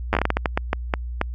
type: slowing click train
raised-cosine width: 0.5 ms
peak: -4 dBFS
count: 14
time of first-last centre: 0.13-1.214 s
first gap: 9 ms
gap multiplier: 1.33
effects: added 60 Hz sine -27 dBFS peak until 1.34 s